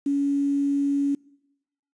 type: tone with quantisation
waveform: sine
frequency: 281.6 Hz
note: C#4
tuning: 27 cents sharp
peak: -20 dBFS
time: 0.06-1.15 s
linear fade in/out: 5 ms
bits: 8
effects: noise-tail reverb RT60 0.9 s tail -25 dB re dry + resampled to 22050 Hz